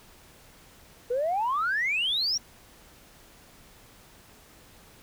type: exponential sweep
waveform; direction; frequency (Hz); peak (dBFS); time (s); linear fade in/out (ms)
sine; up; 470 to 5760; -23; 1.1-2.38; 10
effects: tanh soft clip ceiling -20 dBFS + pink hiss -54 dBFS RMS until 5.02 s